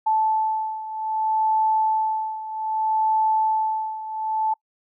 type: beating tone pair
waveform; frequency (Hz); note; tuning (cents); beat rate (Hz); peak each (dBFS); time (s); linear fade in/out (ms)
sine; 874 / 874.63; A5 / A5; -12 / -11; 0.63; -21 / -25; 0.06-4.54; 10
effects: noise-tail reverb RT60 0.1 s tail -24 dB re dry